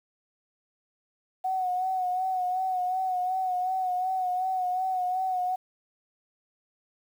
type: tone with vibrato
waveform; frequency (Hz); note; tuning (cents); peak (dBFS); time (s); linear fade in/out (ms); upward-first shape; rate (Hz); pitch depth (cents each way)
sine; 740; F#5; 0; -25; 1.44-5.56; 10; sine; 2.7; 40
effects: 9-bit